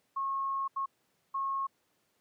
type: tone bursts at uneven times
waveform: sine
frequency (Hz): 1088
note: C#6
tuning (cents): -33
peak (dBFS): -30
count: 3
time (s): 0.16-0.68 / 0.76-0.86 / 1.34-1.67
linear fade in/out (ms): 10
effects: pink hiss -74 dBFS RMS until 2.2 s + high-pass 150 Hz 12 dB/octave